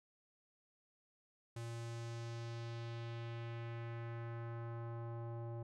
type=tone with low-pass filter sweep; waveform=square; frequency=116.54 Hz; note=A#2; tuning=in tune; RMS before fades=-45 dBFS; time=1.56-5.63 s; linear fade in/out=5 ms; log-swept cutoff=9300 to 740 Hz; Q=1.4; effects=none